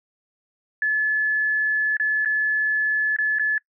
sine tone with dropouts, 1722 Hz, A6, 38 cents flat, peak -18 dBFS, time 0.82-3.58 s, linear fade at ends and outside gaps 2 ms, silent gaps 1.969-1.998 / 2.249-2.257 / 3.164-3.186 / 3.386-3.395 s, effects noise-tail reverb RT60 0.1 s tail -25 dB re dry

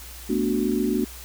sine chord, B minor seventh, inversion third, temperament equal, 220 / 246.9 / 293.7 / 370 Hz, A3 / B3 / D4 / F#4, 0 / 0 / 0 / 0 cents, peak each -26 dBFS, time 0.29-1.05 s, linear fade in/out 10 ms, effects added 60 Hz sine -41 dBFS peak until 1.24 s + white hiss -42 dBFS RMS until 1.24 s

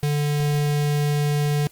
square tone with notch filter, 146.83 Hz, D3, in tune, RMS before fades -21 dBFS, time 0.03-1.67 s, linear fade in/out 0 ms, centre 1200 Hz, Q 1.8, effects white hiss -54 dBFS RMS until 1.71 s + Opus 32 kbps

